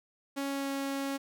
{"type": "tone with pitch glide", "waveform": "sawtooth", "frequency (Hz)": [277.2, 275.1], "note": ["C#4", "C#4"], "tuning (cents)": [0, -13], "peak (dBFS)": -28, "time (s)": [0.36, 1.18], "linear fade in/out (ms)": 20, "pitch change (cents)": -13, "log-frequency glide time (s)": [0.49, 0.71], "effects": []}